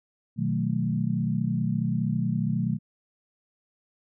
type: chord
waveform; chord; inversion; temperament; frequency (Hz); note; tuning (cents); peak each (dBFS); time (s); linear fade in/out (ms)
sine; B dominant seventh; none; equal; 123.47 / 155.56 / 185 / 220; B2 / D#3 / F#3 / A3; 0 / 0 / 0 / 0; -29; 0.36-2.79; 50
effects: none